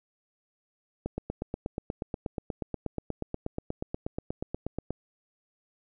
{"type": "click train", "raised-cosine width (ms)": 2, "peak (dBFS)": -18, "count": 33, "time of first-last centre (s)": [1.06, 4.906], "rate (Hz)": 8.32, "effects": []}